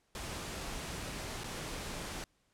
pink noise with dropouts, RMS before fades -41 dBFS, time 0.15-2.24 s, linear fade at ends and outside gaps 1 ms, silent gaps 1.436-1.442 s, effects pink hiss -74 dBFS RMS until 2.53 s + low-pass 10000 Hz 12 dB/octave

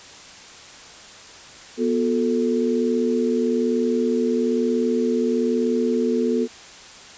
sine tone cluster, 243.8 / 361.2 / 442.3 Hz, B3 / F#4 / A4, -22 / -42 / +9 cents, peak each -21 / -25 / -22 dBFS, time 1.77-6.48 s, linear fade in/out 50 ms, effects white hiss -42 dBFS RMS until 7.17 s + resampled to 16000 Hz

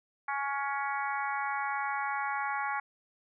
harmonic tone with a mistuned harmonic, 278.7 Hz, C#4, 9 cents sharp, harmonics 3 / 4 / 5 / 6 / 7 / 8, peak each -34 / -36 / -38 / -40 / -41 / -42 dBFS, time 0.28-2.8 s, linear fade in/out 5 ms, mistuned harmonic 5, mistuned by +19 cents, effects none

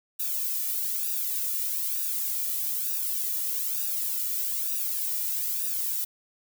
violet noise with flanger, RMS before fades -29 dBFS, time 0.19-6.05 s, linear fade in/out 10 ms, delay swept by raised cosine 0.93 to 1.91 ms, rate 1.1 Hz, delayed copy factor -0.9, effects none

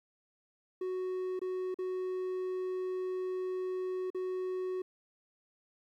triangle tone with dropouts, 370 Hz, F#4, in tune, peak -31 dBFS, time 0.81-4.82 s, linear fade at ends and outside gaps 5 ms, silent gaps 1.393-1.415 / 1.744-1.787 / 4.103-4.146 s, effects 12-bit

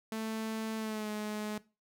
sawtooth tone with pitch glide, 220.9 to 211.8 Hz, A3 to G#3, +7 to +34 cents, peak -31 dBFS, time 0.12-1.58 s, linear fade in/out 2 ms, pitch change -73 cents, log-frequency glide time 0.77-1.09 s, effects noise-tail reverb RT60 0.3 s tail -19 dB re dry

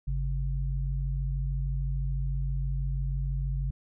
sine tone pair together, 49.78 / 136 Hz, G1 / C#3, +27 / -33 cents, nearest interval octave + perfect fourth, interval 1740 cents, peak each -28 / -32 dBFS, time 0.07-3.71 s, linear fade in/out 10 ms, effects none

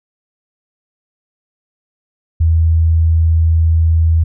sine tone, 81.5 Hz, E2, 19 cents flat, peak -8 dBFS, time 2.4-4.24 s, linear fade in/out 10 ms, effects none

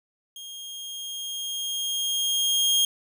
sawtooth tone with level ramp, 3240 Hz, G#7, 43 cents flat, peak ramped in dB -35 to -15 dBFS, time 0.36-2.85 s, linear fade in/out 2 ms, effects none

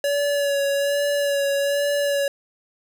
square tone with vibrato, 567 Hz, C#5, 39 cents sharp, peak -20 dBFS, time 0.04-2.28 s, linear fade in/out 2 ms, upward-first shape sine, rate 1.2 Hz, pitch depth 23 cents each way, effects none

